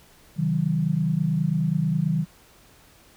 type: tone cluster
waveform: sine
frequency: 133.2 / 158.9 / 188.2 Hz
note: C3 / D#3 / F#3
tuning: +31 / +37 / +30 cents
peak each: -29 / -22 / -26 dBFS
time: 0.36-2.26 s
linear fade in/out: 50 ms
effects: pink hiss -54 dBFS RMS until 3.16 s